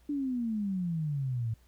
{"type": "exponential sweep", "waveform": "sine", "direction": "down", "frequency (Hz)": [296.3, 109.4], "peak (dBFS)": -29, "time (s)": [0.09, 1.54], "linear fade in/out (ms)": 5, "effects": ["added 60 Hz sine -59 dBFS peak until 1.67 s", "pink hiss -68 dBFS RMS until 1.67 s"]}